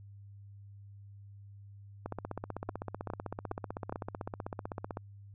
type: two click trains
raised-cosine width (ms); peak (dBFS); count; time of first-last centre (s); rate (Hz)
1; -23 / -22; 47 / 4; 2.06-4.971 / 2.69-3.925; 15.8 / 2.43
effects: added 100 Hz sine -49 dBFS peak until 5.34 s